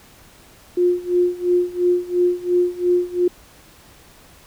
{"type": "tone with tremolo", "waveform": "sine", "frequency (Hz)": 355.6, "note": "F4", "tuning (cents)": 31, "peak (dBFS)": -12, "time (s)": [0.77, 3.28], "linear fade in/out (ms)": 5, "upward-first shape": "sine", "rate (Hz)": 2.9, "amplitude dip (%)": 90, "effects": ["pink hiss -48 dBFS RMS until 4.46 s"]}